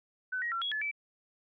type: tone with pitch steps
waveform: sine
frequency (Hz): 1509 / 1892 / 1359 / 3331 / 1723 / 2312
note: F#6 / A#6 / F6 / G#7 / A6 / D7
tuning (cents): +34 / +25 / -48 / +4 / -37 / -28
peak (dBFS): -31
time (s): 0.32-0.914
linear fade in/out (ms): 10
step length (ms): 99
effects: none